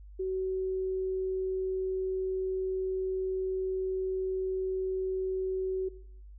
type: tone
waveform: sine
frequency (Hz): 376.5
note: F#4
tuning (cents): +30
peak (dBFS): -29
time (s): 0.19-5.89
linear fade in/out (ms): 10
effects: noise-tail reverb RT60 0.7 s tail -17 dB re dry + added 50 Hz sine -46 dBFS peak until 6.38 s